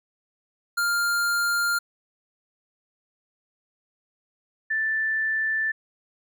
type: tone pair in turn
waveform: square / sine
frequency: 1400 / 1763.9 Hz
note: F6 / A6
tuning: +4 / +4 cents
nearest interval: major third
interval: 400 cents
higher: second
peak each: -22 dBFS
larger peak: neither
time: 0.77-1.79 / 4.7-5.72 s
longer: neither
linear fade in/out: 10 ms
effects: none